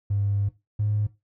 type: tone pair in turn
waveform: triangle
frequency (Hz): 100.8 / 104.83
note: G2 / G#2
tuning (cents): +49 / +17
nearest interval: minor second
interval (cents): 68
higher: second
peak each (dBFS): -18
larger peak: neither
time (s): 0.1-0.49 / 0.79-1.07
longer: first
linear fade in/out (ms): 10
effects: noise-tail reverb RT60 0.2 s tail -17 dB re dry + tanh soft clip ceiling -18 dBFS